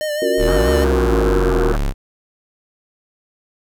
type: tone with vibrato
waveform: square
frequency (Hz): 603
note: D5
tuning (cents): +46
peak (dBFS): -20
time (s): 0.01-0.84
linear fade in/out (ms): 0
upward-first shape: sine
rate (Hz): 6.2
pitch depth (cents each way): 39
type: chord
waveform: sine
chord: Gb major seventh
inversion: second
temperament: equal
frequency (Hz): 277.2 / 349.2 / 370 / 466.2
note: Db4 / F4 / Gb4 / Bb4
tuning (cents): 0 / 0 / 0 / 0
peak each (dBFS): -25 / -25 / -20 / -19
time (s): 0.22-1.72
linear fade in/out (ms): 2
type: exponential two-way sweep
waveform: 45% pulse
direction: up then down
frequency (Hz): 32.64 to 73.5 to 32.64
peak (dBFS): -16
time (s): 0.37-1.94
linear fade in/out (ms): 50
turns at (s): 0.74
type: low-pass noise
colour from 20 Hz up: white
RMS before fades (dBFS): -26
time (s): 0.47-1.76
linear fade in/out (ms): 0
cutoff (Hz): 1600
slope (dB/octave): 96
effects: none

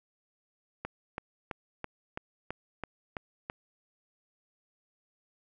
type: click train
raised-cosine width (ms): 0.5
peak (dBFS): -20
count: 9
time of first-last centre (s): 0.85-3.499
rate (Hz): 3.02
effects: none

